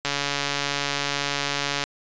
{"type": "click train", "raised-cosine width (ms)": 0.2, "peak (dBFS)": -7, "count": 255, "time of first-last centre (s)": [0.05, 1.839], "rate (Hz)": 142, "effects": ["resampled to 16000 Hz"]}